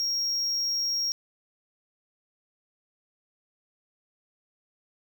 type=tone; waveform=triangle; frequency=5588 Hz; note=F8; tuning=in tune; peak=-24 dBFS; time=0-1.12 s; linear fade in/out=0 ms; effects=none